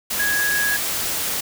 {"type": "tone in noise", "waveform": "sine", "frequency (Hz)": 1661.2, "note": "G#6", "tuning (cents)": 0, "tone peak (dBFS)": -19, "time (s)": [0.19, 0.77], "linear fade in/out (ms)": 10, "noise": "white", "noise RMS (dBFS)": -24, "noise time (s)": [0.1, 1.41], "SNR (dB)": 2, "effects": []}